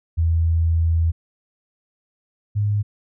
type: tone pair in turn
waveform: sine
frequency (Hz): 82.41 / 103.62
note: E2 / G#2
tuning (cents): 0 / -3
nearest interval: major third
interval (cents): 397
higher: second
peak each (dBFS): -15 / -17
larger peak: first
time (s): 0.17-1.12 / 2.55-2.83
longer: first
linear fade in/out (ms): 20
effects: none